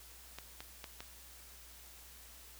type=clicks; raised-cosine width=0.2 ms; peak=-27 dBFS; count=4; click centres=0.386 / 0.605 / 0.842 / 1.005 s; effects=added 60 Hz sine -59 dBFS peak until 2.59 s + white hiss -56 dBFS RMS until 2.59 s